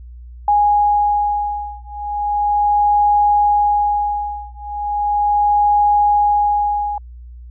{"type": "beating tone pair", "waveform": "sine", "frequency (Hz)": [826, 826.37], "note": ["G#5", "G#5"], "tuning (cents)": [-10, -9], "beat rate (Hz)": 0.37, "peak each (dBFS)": -16, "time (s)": [0.48, 6.98], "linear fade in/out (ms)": 2, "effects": ["added 60 Hz sine -33 dBFS peak until 7.5 s"]}